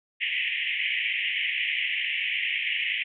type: band-pass noise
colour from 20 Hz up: pink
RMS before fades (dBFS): -28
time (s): 0.2-3.04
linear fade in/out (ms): 20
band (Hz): 1900 to 3100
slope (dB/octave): 96
effects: none